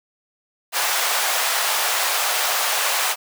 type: high-pass noise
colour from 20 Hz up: pink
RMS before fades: -21 dBFS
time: 0.72-3.16 s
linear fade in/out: 50 ms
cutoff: 660 Hz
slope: 24 dB/octave
effects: none